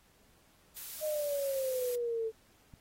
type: noise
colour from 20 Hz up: blue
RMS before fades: -43 dBFS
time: 0.76-1.96 s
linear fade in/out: 10 ms
type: exponential sweep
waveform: sine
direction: down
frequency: 624 to 440 Hz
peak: -31 dBFS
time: 1-2.32 s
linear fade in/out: 50 ms
type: click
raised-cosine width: 5 ms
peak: -39 dBFS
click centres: 2.738 s
effects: pink hiss -66 dBFS RMS until 2.8 s + AAC 48 kbps